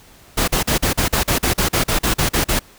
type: noise bursts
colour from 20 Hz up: pink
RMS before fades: -17 dBFS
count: 15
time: 0.37-2.594 s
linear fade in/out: 10 ms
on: 110 ms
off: 41 ms
effects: pink hiss -47 dBFS RMS until 2.78 s